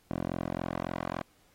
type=tone with band-pass filter sweep; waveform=10% pulse; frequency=43.58 Hz; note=F1; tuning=3 cents flat; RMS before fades=-35 dBFS; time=0.11-1.23 s; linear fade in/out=0 ms; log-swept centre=420 to 830 Hz; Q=0.72; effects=pink hiss -66 dBFS RMS until 1.54 s + AAC 48 kbps